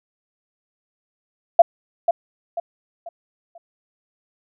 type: tone with echo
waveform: sine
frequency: 680 Hz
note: F5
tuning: 46 cents flat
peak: -4 dBFS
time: 1.59-1.62 s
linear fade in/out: 5 ms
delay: 490 ms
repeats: 4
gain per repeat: -9 dB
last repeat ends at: 3.58 s
effects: none